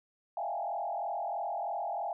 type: tone with frequency modulation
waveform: sine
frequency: 752 Hz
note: F#5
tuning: 28 cents sharp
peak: -32 dBFS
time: 0.37-2.13 s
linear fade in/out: 2 ms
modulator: 43.1 Hz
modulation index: 2.4
effects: none